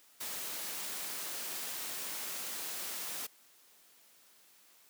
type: noise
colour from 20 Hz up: white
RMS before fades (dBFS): -40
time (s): 0.2-3.27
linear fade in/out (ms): 10
effects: white hiss -63 dBFS RMS until 4.89 s + high-pass 200 Hz 12 dB/octave